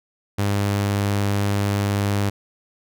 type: tone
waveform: sawtooth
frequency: 101 Hz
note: G#2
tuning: 48 cents flat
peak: -15 dBFS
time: 0.38-2.3 s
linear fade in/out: 10 ms
effects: none